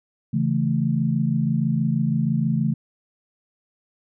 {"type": "chord", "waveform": "sine", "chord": "A major", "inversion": "first", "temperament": "equal", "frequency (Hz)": [138.59, 164.81, 220], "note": ["C#3", "E3", "A3"], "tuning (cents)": [0, 0, 0], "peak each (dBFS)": -23, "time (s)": [0.33, 2.74], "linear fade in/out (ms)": 10, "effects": []}